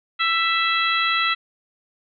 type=harmonic tone with a mistuned harmonic; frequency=659.3 Hz; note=E5; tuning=in tune; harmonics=2 / 3 / 4 / 5 / 6; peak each=-22 / -24 / -25 / -26 / -27 dBFS; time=0.19-1.35 s; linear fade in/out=20 ms; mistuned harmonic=2; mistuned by=+21 cents; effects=none